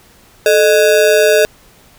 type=ring-modulated tone; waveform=square; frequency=523.3 Hz; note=C5; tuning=in tune; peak=-5 dBFS; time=0.46-1.45 s; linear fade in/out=0 ms; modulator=89.2 Hz; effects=pink hiss -46 dBFS RMS until 1.98 s